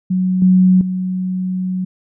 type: tone with level steps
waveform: sine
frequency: 184.8 Hz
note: F#3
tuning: 2 cents flat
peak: -13 / -7 / -17 dBFS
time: 0.1-1.85 s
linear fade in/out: 10 ms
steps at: 0.42 / 0.81 s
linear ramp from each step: 2 ms
effects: none